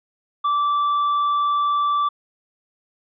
sine tone with tanh clipping, 1164 Hz, D6, 16 cents flat, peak -18 dBFS, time 0.44-2.09 s, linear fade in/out 10 ms, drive 4 dB, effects resampled to 11025 Hz

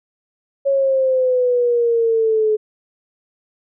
sine exponential sweep, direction down, 554.4 to 426.3 Hz, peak -13 dBFS, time 0.65-2.57 s, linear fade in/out 20 ms, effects none

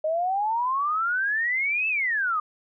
sine exponential two-way sweep, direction up then down, 612 to 2656 to 1196 Hz, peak -22 dBFS, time 0.04-2.4 s, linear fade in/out 5 ms, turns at 1.88 s, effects none

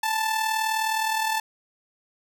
sawtooth tone with amplitude modulation, 880 Hz, A5, in tune, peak -17 dBFS, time 0.03-1.4 s, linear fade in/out 5 ms, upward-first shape sine, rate 39.6 Hz, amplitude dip 50%, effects none

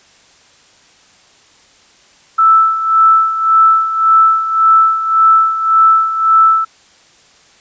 sine tone with tremolo, 1318.5 Hz, E6, in tune, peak -4 dBFS, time 2.38-6.65 s, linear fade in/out 10 ms, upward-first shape sine, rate 1.8 Hz, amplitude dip 70%, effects white hiss -47 dBFS RMS until 7.6 s + resampled to 16000 Hz

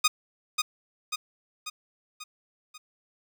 10% pulse tone with echo, 1237 Hz, D#6, 10 cents flat, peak -10 dBFS, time 0.04-0.08 s, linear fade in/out 10 ms, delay 540 ms, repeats 5, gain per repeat -5 dB, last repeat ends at 2.78 s, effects none

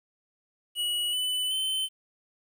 square tone with pitch steps, 2925 / 2997 / 3070 Hz, F#7 / F#7 / G7, -21 / +22 / -37 cents, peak -27 dBFS, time 0.75-1.89 s, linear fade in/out 50 ms, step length 380 ms, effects 10-bit

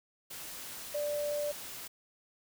sine tone in noise, 587.3 Hz, D5, in tune, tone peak -31 dBFS, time 0.94-1.52 s, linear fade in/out 10 ms, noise white, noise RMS -44 dBFS, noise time 0.3-1.88 s, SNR +10 dB, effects none

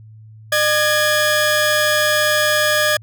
sawtooth tone pair together, 604.6 / 1672 Hz, D#5 / G#6, -50 / +11 cents, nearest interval octave + tritone, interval 1761 cents, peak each -13 dBFS, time 0.52-2.97 s, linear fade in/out 5 ms, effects added 109 Hz sine -38 dBFS peak until 3.02 s

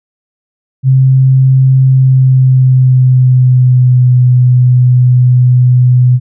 sine tone with pitch glide, 131.9 to 125.15 Hz, C3 to B2, +14 to +23 cents, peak -3 dBFS, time 0.83-6.2 s, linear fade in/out 50 ms, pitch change -91 cents, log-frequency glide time 1.83-4.15 s, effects none

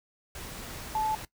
sine tone in noise, 868 Hz, A5, 24 cents flat, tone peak -26 dBFS, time 0.95-1.15 s, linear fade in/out 2 ms, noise pink, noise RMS -41 dBFS, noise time 0.35-1.25 s, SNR +12 dB, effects noise-tail reverb RT60 0.1 s tail -18 dB re dry

